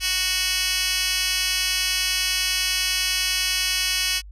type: tone with high-pass filter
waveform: 10% pulse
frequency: 370 Hz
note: F#4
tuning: in tune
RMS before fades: -23 dBFS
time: 0-4.22 s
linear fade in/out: 50 ms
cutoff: 3400 Hz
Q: 3.3
effects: added 50 Hz sine -38 dBFS peak until 4.31 s + resampled to 32000 Hz